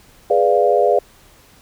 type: chord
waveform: sine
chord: G# diminished seventh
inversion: none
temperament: equal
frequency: 415.3 / 493.9 / 587.3 / 698.5 Hz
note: G#4 / B4 / D5 / F5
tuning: 0 / 0 / 0 / 0 cents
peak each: -17 dBFS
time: 0.3-0.99 s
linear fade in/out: 5 ms
effects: pink hiss -49 dBFS RMS until 1.61 s